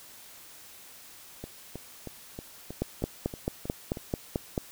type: two click trains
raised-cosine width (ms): 2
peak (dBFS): -14 / -24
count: 9 / 9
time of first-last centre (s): 2.82-4.578 / 1.44-3.972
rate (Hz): 4.55 / 3.16
effects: white hiss -50 dBFS RMS until 4.71 s